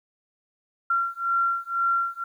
sine beating tone pair, 1370 / 1372 Hz, F6 / F6, -34 / -31 cents, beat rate 2 Hz, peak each -25 dBFS, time 0.9-2.24 s, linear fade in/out 5 ms, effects 10-bit

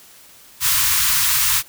white band-stop noise, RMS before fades -17 dBFS, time 0.6-1.63 s, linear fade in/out 50 ms, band 150 to 910 Hz, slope 96 dB/octave, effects white hiss -46 dBFS RMS until 1.68 s

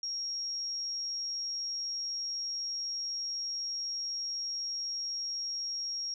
sine tone, 5588 Hz, F8, in tune, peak -33 dBFS, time 0.03-6.14 s, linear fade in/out 2 ms, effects none

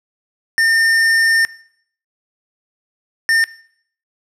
square tone pair in turn, 1812 / 1812 Hz, A#6 / A#6, -50 / -50 cents, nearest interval unison, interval 0 cents, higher neither, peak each -12 dBFS, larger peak neither, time 0.58-1.45 / 3.29-3.44 s, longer first, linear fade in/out 0 ms, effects noise-tail reverb RT60 0.6 s tail -19 dB re dry + low-pass 9000 Hz 12 dB/octave

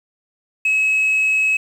sine tone, 2570 Hz, E7, 45 cents flat, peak -12 dBFS, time 0.65-1.57 s, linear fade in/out 5 ms, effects tanh soft clip ceiling -12 dBFS + 7-bit

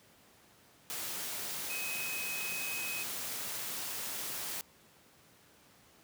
sine tone in noise, 2534 Hz, D#7, 31 cents sharp, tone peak -38 dBFS, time 1.7-3.03 s, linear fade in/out 0 ms, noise white, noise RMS -39 dBFS, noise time 0.9-4.61 s, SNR -2 dB, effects pink hiss -62 dBFS RMS until 6.03 s + high-pass 100 Hz 12 dB/octave

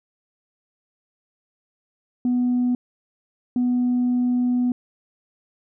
sine tone bursts at uneven times, 246.9 Hz, B3, in tune, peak -16 dBFS, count 2, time 2.25-2.75 / 3.56-4.72 s, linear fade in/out 2 ms, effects tanh soft clip ceiling -15 dBFS

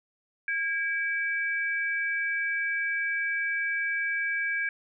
sine tone pair together, 1630 / 2305 Hz, G#6 / D7, -33 / -33 cents, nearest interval tritone, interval 600 cents, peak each -28 / -30 dBFS, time 0.48-4.69 s, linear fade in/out 2 ms, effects none

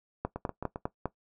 two click trains, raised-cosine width 1 ms, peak -16 / -21 dBFS, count 5 / 4, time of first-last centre 0.25-1.056 / 0.36-0.759 s, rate 4.96 / 7.52 Hz, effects noise-tail reverb RT60 0.1 s tail -17 dB re dry

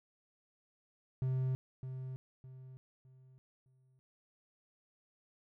triangle tone with echo, 130 Hz, C3, 11 cents flat, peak -29 dBFS, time 1.22-1.55 s, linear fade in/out 0 ms, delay 610 ms, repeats 4, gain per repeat -9 dB, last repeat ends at 3.99 s, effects none

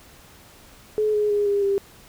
sine tone with pitch steps, 427.1 / 419.3 / 411.6 / 404.1 / 396.7 Hz, G#4 / G#4 / G#4 / G#4 / G4, +48 / +17 / -16 / -47 / +21 cents, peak -18 dBFS, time 0.98-1.78 s, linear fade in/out 0 ms, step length 160 ms, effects pink hiss -49 dBFS RMS until 2.08 s

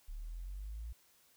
sine linear sweep, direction up, 34.65 to 58.7 Hz, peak -40 dBFS, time 0.08-0.93 s, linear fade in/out 10 ms, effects tanh soft clip ceiling -36 dBFS + white hiss -68 dBFS RMS until 1.36 s

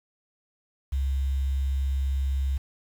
sine tone with quantisation, 67.7 Hz, C#2, 40 cents flat, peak -23 dBFS, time 0.92-2.58 s, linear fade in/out 10 ms, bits 8, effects none

